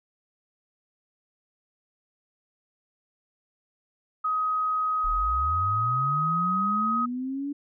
sine tone, 1260 Hz, D#6, 21 cents sharp, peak -23 dBFS, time 4.24-7.06 s, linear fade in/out 10 ms
sine linear sweep, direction up, 32.39 to 289.2 Hz, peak -28 dBFS, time 5.04-7.53 s, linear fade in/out 10 ms
effects none

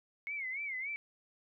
sine tone with vibrato, 2169 Hz, C#7, 38 cents flat, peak -36 dBFS, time 0.27-0.96 s, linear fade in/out 0 ms, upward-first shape sine, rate 3.5 Hz, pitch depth 130 cents each way, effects none

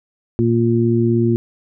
harmonic tone, 116.54 Hz, A#2, in tune, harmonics 1 / 2 / 3, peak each -17 / -17 / -17 dBFS, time 0.39-1.36 s, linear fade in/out 0 ms, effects none

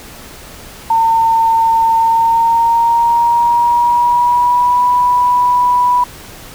sine tone with pitch glide, 907 to 983.4 Hz, A#5 to B5, -48 to -8 cents, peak -8 dBFS, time 0.9-6.04 s, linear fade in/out 5 ms, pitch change +140 cents, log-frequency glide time 1.97-4.84 s, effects pink hiss -34 dBFS RMS until 6.54 s

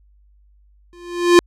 square tone with exponential growth, 349.2 Hz, F4, in tune, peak -5 dBFS, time 0.93-1.39 s, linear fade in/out 0 ms, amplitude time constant 100 ms, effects added 50 Hz sine -50 dBFS peak until 1.46 s + low-pass 8000 Hz 12 dB/octave

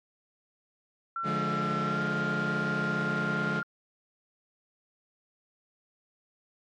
sine tone with pitch glide, 1351 to 1399.5 Hz, E6 to F6, +42 to +3 cents, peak -30 dBFS, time 1.16-3.63 s, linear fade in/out 2 ms, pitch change +61 cents, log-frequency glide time 1.85-2.02 s
sawtooth chord, D diminished, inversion none, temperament just, 146.83 / 176.2 / 211.4 Hz, D3 / F3 / Ab3, 0 / +16 / +31 cents, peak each -30 / -30 / -29 dBFS, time 1.23-3.63 s, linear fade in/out 50 ms
effects low-pass 4000 Hz 12 dB/octave + MP3 48 kbps

